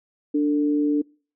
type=tone pair together; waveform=sine; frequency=293.7 / 448.5 Hz; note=D4 / A4; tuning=0 / +33 cents; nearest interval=perfect fifth; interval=733 cents; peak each=-18 / -28 dBFS; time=0.34-1.02 s; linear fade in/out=10 ms; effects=noise-tail reverb RT60 0.4 s tail -25 dB re dry